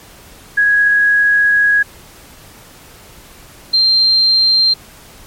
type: tone pair in turn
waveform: sine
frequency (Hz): 1661.2 / 4162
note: G#6 / C8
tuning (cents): 0 / -10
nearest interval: octave + major third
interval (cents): 1590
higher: second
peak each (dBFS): -8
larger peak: neither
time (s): 0.57-1.83 / 3.73-4.74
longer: first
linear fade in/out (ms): 10
effects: pink hiss -40 dBFS RMS until 5.26 s + MP3 64 kbps